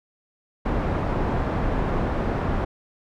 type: low-pass noise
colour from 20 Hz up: pink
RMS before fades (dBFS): -24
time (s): 0.65-2.65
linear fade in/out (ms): 10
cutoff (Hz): 1100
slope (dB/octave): 12
effects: none